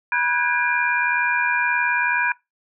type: tone cluster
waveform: sine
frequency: 972 / 1484 / 1566 / 1645 / 2398 Hz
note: B5 / F#6 / G6 / G#6 / D7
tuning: -28 / +5 / -2 / -17 / +36 cents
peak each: -24 / -26 / -29 / -22 / -24 dBFS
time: 0.12-2.32 s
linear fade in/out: 2 ms
effects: noise-tail reverb RT60 0.2 s tail -22 dB re dry